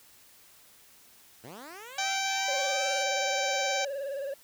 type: linear sweep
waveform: 10% pulse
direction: up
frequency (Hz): 98.5 to 1480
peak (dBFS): -35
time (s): 1.43-3.04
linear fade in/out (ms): 20
type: harmonic tone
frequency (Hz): 777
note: G5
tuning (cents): -16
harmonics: 1 / 2 / 3 / 4 / 5 / 6 / 7 / 8 / 9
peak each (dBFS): -32 / -36 / -34 / -39 / -38 / -42 / -40 / -38 / -41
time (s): 1.98-3.85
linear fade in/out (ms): 5
type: tone with vibrato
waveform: triangle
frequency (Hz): 555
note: C#5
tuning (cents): +2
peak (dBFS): -30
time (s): 2.48-4.34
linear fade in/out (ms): 5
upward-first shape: sine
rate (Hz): 19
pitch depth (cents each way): 70
effects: white hiss -57 dBFS RMS until 4.43 s